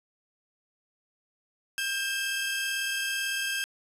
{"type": "tone cluster", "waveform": "sawtooth", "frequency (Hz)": [1594, 2621, 3226], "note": ["G6", "E7", "G7"], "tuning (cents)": [28, -11, 49], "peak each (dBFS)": [-27, -30, -34], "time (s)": [1.78, 3.64], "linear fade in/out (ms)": 0, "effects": ["resampled to 32000 Hz", "9-bit"]}